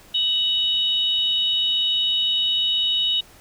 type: tone pair together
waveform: sine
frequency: 2969 / 3759 Hz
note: F#7 / A#7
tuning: +5 / +14 cents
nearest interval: major third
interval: 409 cents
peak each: -21 dBFS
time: 0.14-3.21 s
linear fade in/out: 10 ms
effects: pink hiss -49 dBFS RMS until 3.4 s